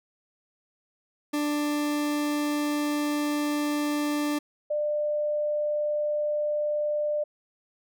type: tone pair in turn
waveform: 40% pulse / sine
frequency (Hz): 295 / 596.5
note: D4 / D5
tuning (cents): +8 / +27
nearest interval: octave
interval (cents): 1219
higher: second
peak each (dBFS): -24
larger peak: neither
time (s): 1.33-4.39 / 4.7-7.24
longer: first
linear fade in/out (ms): 10
effects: none